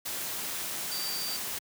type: tone in noise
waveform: sine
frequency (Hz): 4659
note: D8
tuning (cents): -15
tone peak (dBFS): -34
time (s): 0.91-1.37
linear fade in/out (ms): 10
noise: white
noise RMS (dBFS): -35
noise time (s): 0.05-1.59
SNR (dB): -2
effects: high-pass 100 Hz 12 dB/octave